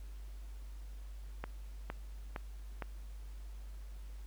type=click train; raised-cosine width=0.5 ms; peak=-24 dBFS; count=4; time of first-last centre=1.44-2.822 s; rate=2.17 Hz; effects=added 50 Hz sine -44 dBFS peak until 4.26 s + pink hiss -64 dBFS RMS until 4.26 s